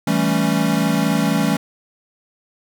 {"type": "chord", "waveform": "square", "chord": "A dominant seventh", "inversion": "second", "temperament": "equal", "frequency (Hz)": [164.81, 196, 220, 277.2], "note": ["E3", "G3", "A3", "C#4"], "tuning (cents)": [0, 0, 0, 0], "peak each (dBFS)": -22, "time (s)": [0.07, 1.57], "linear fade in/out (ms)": 5, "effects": []}